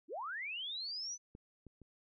sine linear sweep, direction up, 250 to 6100 Hz, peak -39 dBFS, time 0.08-1.18 s, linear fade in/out 50 ms
clicks, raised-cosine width 3 ms, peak -38 / -40 / -43 dBFS, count 3, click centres 1.351 / 1.667 / 1.817 s
effects none

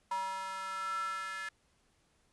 square tone with high-pass filter sweep, 191.3 Hz, G3, 42 cents flat, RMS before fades -38 dBFS, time 0.11-1.49 s, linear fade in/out 5 ms, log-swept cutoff 980 to 1600 Hz, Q 8.6, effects pink hiss -72 dBFS RMS until 2.32 s + resampled to 24000 Hz

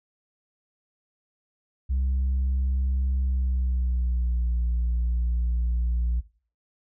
sine tone with pitch glide, 65.41 to 59.29 Hz, C2 to A#1, 0 to +30 cents, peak -20 dBFS, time 1.89-6.21 s, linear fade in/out 20 ms, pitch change -170 cents, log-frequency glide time 3.18-4.48 s, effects noise-tail reverb RT60 0.4 s tail -18 dB re dry + tanh soft clip ceiling -20 dBFS

